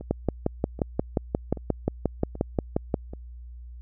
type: two click trains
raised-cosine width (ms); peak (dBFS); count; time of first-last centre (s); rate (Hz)
2; -9 / -24; 17 / 5; 0.11-2.942 / 0.01-3.135; 5.65 / 1.28
effects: added 60 Hz sine -39 dBFS peak until 3.81 s